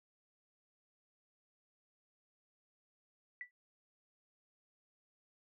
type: tone with exponential decay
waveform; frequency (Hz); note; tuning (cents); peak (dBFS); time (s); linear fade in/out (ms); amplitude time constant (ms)
sine; 1968; B6; -7; -38; 3.41-3.51; 1; 20
effects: none